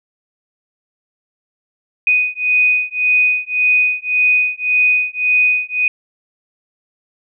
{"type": "beating tone pair", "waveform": "sine", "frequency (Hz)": [2489, 2490.8], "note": ["D#7", "D#7"], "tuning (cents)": [0, 1], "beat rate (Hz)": 1.8, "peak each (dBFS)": -15, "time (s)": [2.07, 5.88], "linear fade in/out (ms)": 2, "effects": []}